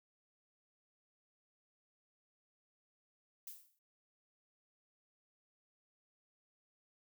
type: noise with exponential decay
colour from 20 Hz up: violet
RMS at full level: -45 dBFS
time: 3.47-3.79 s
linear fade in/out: 2 ms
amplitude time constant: 68 ms
effects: none